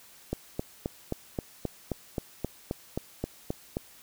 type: click train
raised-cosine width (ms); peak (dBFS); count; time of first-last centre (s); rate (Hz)
2; -16; 14; 0.33-3.769; 3.78
effects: white hiss -54 dBFS RMS until 4.02 s